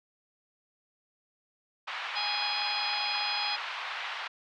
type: band-pass noise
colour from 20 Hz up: pink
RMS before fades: -37 dBFS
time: 1.87-4.28 s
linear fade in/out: 10 ms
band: 890 to 3600 Hz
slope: 24 dB/octave
type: harmonic tone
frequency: 829 Hz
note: G#5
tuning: 3 cents flat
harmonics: 1 / 3 / 4 / 5 / 6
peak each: -36 / -36 / -36 / -36 / -36 dBFS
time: 2.15-3.57 s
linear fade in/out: 20 ms
effects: none